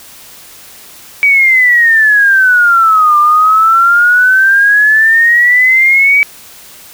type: exponential two-way sweep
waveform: sine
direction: down then up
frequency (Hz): 2289 to 1190 to 2289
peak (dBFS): -4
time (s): 1.23-6.23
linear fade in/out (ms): 0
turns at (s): 3.18
effects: white hiss -35 dBFS RMS until 6.93 s